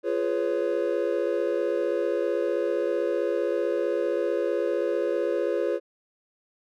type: chord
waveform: triangle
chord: C# dominant seventh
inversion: first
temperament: just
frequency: 346.5 / 415.8 / 498.9 / 554.4 Hz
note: E#4 / G#4 / B4 / C#5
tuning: -14 / +2 / +17 / 0 cents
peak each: -27 dBFS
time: 0.03-5.8 s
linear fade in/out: 50 ms
effects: none